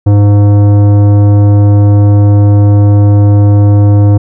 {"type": "tone with tanh clipping", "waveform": "sine", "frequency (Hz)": 102.3, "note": "G#2", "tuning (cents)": -26, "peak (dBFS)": -4, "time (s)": [0.06, 4.18], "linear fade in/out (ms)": 10, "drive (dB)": 14, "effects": []}